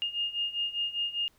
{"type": "beating tone pair", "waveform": "sine", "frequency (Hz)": [2831, 2836], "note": ["F7", "F7"], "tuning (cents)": [23, 26], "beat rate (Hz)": 5, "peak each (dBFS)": [-34, -31], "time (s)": [0.02, 1.28], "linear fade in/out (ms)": 0, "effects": ["pink hiss -66 dBFS RMS until 1.38 s"]}